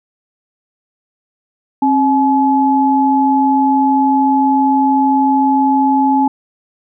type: tone pair together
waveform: sine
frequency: 268.7 / 853 Hz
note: C4 / G#5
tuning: +46 / +46 cents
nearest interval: octave + minor sixth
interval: 2000 cents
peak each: -12 dBFS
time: 1.82-6.28 s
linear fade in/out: 5 ms
effects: none